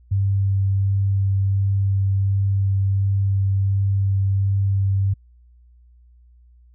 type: tone with vibrato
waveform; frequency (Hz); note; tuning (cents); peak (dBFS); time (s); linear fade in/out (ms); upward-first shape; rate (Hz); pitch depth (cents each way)
sine; 98; G2; 0; -16; 0.11-5.14; 10; sine; 1.4; 9
effects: added 60 Hz sine -48 dBFS peak until 6.74 s